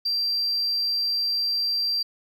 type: tone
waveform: sine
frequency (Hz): 4714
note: D8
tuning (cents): +6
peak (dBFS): -20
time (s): 0.05-2.03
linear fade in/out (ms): 10
effects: tanh soft clip ceiling -20 dBFS + 10-bit